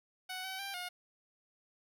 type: tone with pitch steps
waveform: 10% pulse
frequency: 743 / 760 / 790 / 717 Hz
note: F#5 / F#5 / G5 / F5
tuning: +7 / +46 / +13 / +45 cents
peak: -31 dBFS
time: 0.29-0.89 s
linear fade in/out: 10 ms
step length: 150 ms
effects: none